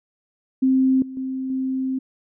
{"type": "tone with level steps", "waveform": "sine", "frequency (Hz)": 262.3, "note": "C4", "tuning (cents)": 4, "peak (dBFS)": [-14, -31, -24, -21], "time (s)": [0.62, 1.99], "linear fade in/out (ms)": 10, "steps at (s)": [1.02, 1.17, 1.5], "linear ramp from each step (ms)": 2, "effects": []}